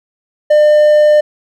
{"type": "tone", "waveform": "triangle", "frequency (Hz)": 601, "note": "D5", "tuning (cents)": 40, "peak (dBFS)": -3, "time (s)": [0.5, 1.21], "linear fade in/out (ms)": 10, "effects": []}